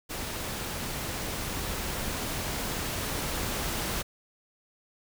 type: noise with level ramp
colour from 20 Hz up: pink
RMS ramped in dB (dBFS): -35 to -31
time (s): 0.09-4.03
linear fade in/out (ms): 20
effects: none